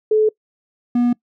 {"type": "tone pair in turn", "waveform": ["sine", "triangle"], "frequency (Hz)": [431.3, 242.1], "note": ["A4", "B3"], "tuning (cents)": [-35, -34], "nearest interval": "minor seventh", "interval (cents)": 999, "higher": "first", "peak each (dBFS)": -11, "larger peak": "neither", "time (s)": [[0.11, 0.29], [0.95, 1.13]], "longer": "neither", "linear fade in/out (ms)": 5, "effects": ["noise-tail reverb RT60 0.1 s tail -23 dB re dry"]}